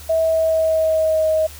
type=tone with pitch glide; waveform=sine; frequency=648 to 630.3 Hz; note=E5 to D#5; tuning=-30 to +22 cents; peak=-14 dBFS; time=0.09-1.47 s; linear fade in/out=10 ms; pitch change=-48 cents; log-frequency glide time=0.21-1.25 s; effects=added 74 Hz sine -38 dBFS peak until 1.59 s + white hiss -40 dBFS RMS until 1.59 s